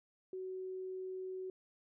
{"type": "tone", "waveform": "sine", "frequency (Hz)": 374, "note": "F#4", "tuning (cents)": 19, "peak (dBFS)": -40, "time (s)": [0.33, 1.5], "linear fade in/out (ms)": 2, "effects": []}